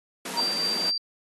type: high-pass noise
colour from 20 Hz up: pink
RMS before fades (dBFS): -35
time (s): 0.25-0.9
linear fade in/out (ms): 5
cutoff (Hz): 170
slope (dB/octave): 96
type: tone with exponential growth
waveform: sine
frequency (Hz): 942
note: A#5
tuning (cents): +18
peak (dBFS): -22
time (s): 0.27-0.4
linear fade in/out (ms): 1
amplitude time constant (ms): 27
type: tone with tremolo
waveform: sine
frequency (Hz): 4699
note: D8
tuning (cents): 0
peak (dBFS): -22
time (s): 0.37-0.98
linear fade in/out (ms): 5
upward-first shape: triangle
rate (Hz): 4.4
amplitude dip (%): 45
effects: AAC 32 kbps